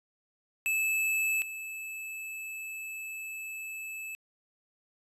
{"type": "tone pair in turn", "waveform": "square", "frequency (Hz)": [2614, 2614], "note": ["E7", "E7"], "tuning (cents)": [-15, -15], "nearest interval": "unison", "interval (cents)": 0, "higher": "neither", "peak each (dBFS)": [-27, -38], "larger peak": "first", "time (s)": [[0.66, 1.42], [1.42, 4.15]], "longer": "second", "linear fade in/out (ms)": 0, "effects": ["resampled to 32000 Hz"]}